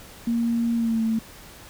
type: tone with pitch glide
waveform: sine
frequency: 233.1 to 223.7 Hz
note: A#3 to A3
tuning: 0 to +29 cents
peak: -20 dBFS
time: 0.27-1.19 s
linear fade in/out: 5 ms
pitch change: -71 cents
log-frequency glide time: 0.75-1 s
effects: pink hiss -45 dBFS RMS until 1.69 s